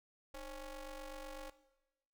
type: ring-modulated tone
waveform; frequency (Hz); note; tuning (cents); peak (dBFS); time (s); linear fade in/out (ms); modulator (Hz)
sawtooth; 280; C#4; +18; -39; 0.34-1.5; 5; 256
effects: noise-tail reverb RT60 1.0 s tail -17 dB re dry